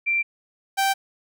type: tone pair in turn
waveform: sine / sawtooth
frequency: 2357 / 780.7 Hz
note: D7 / G5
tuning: +6 / -7 cents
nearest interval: octave + perfect fifth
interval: 1913 cents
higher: first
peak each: -19 / -15 dBFS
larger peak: second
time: 0.06-0.23 / 0.77-0.94 s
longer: neither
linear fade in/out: 20 ms
effects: none